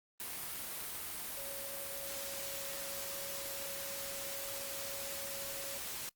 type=tone in noise; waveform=sine; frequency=554.4 Hz; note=C#5; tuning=in tune; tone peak=-47 dBFS; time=1.37-5.78 s; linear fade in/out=0 ms; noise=white; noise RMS=-42 dBFS; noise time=0.2-6.09 s; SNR=-8 dB; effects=noise-tail reverb RT60 0.1 s tail -22 dB re dry + Opus 32 kbps